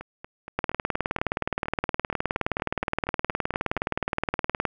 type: two click trains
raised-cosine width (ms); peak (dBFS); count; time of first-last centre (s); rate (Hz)
0.5; -9 / -22; 79 / 17; 0.59-4.652 / 0.01-3.775; 19.2 / 4.25
effects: none